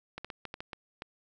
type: clicks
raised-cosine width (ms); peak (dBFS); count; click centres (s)
0.3; -23; 8; 0.18 / 0.246 / 0.302 / 0.453 / 0.541 / 0.605 / 0.732 / 1.021
effects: none